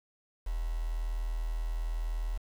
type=tone with quantisation; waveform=sine; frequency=40.43 Hz; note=E1; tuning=33 cents flat; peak=-30 dBFS; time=0.46-2.38 s; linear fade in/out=10 ms; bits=8; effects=none